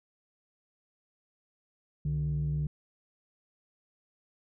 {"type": "tone pair together", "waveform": "sine", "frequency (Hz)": [66.28, 148.8], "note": ["C2", "D3"], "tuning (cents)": [23, 23], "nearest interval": "octave + major second", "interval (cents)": 1400, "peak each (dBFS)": [-33, -27], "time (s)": [2.05, 2.67], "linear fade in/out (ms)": 5, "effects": ["tanh soft clip ceiling -24 dBFS"]}